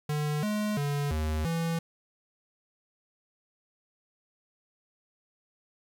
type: tone with pitch steps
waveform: square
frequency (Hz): 149.6 / 210.6 / 143.7 / 77.6 / 166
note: D3 / G#3 / D3 / D#2 / E3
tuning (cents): +32 / +24 / -37 / -4 / +12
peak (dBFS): -28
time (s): 0.09-1.79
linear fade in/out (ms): 5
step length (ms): 340
effects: 11-bit

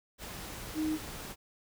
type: tone in noise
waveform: sine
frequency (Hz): 311.1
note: D#4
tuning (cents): 0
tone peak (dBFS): -29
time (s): 0.74-0.99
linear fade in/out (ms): 50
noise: pink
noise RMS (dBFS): -43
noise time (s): 0.18-1.36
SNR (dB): +11
effects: none

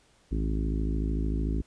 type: harmonic tone with a mistuned harmonic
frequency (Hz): 53.4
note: G#1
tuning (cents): +49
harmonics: 1 / 2 / 3 / 4 / 5 / 6 / 7 / 8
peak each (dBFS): -27 / -40 / -35 / -39 / -35 / -39 / -42 / -48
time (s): 0.31-1.62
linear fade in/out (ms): 10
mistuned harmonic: 1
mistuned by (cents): +130
effects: pink hiss -63 dBFS RMS until 1.66 s + resampled to 22050 Hz

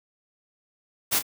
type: noise with echo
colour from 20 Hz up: white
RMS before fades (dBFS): -23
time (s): 1.11-1.2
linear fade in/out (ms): 20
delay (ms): 27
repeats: 1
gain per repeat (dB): -9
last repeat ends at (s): 1.227
effects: none

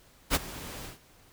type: noise with ADSR envelope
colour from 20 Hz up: pink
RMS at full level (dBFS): -22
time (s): 0.3-0.99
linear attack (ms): 47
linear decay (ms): 30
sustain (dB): -19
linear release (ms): 140
effects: pink hiss -59 dBFS RMS until 1.32 s

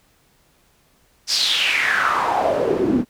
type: noise with band-pass filter sweep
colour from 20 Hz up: pink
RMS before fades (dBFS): -19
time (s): 1.27-3.05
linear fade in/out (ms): 50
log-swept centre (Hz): 5400 to 230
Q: 5.2
effects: pink hiss -59 dBFS RMS until 3.09 s

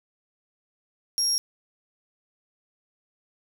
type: tone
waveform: 35% pulse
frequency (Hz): 5588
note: F8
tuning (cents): 0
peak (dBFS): -19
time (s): 1.18-1.38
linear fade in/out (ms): 0
effects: none

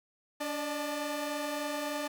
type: tone cluster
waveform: sawtooth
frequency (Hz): 288.8 / 601 / 876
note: D4 / D5 / A5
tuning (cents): -29 / +40 / -8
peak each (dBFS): -33 / -32 / -38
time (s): 0.4-2.08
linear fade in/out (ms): 10
effects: none

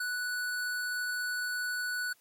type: tone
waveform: square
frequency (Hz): 1480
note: F#6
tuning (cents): 0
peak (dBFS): -32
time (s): 0-2.13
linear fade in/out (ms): 5
effects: white hiss -66 dBFS RMS until 2.2 s + MP3 64 kbps

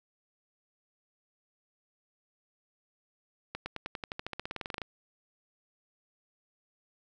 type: accelerating click train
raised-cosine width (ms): 0.3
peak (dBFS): -20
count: 20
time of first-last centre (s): 3.55-4.818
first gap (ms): 110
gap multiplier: 0.94
effects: none

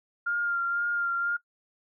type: tone with vibrato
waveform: sine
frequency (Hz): 1400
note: F6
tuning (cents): +4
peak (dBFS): -25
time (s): 0.26-1.37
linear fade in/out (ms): 10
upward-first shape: sine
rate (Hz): 2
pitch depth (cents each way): 22
effects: noise-tail reverb RT60 0.1 s tail -20 dB re dry

